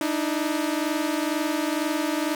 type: tone pair together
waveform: sawtooth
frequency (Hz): 297.5 / 319.6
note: D4 / D#4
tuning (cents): +22 / +47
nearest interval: minor second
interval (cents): 125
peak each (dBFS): -22 / -23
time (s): 0.01-2.35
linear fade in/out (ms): 2
effects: none